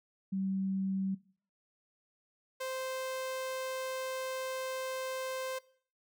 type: tone pair in turn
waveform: sine / sawtooth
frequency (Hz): 192.2 / 521.2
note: G3 / C5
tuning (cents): -34 / -7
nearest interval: octave + perfect fourth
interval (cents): 1727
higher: second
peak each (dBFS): -31 / -32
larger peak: first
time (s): 0.32-1.15 / 2.6-5.59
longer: second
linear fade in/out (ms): 10
effects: noise-tail reverb RT60 0.5 s tail -20 dB re dry